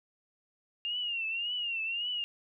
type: tone with vibrato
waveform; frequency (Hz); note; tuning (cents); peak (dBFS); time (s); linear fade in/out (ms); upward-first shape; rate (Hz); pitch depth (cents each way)
sine; 2794; F7; 0; -31; 0.85-2.24; 0; triangle; 1.8; 120
effects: none